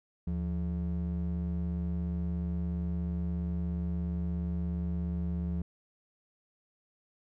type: ring-modulated tone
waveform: triangle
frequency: 125.4 Hz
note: B2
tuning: 27 cents sharp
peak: -25 dBFS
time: 0.27-5.62 s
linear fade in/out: 5 ms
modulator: 48.5 Hz
effects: none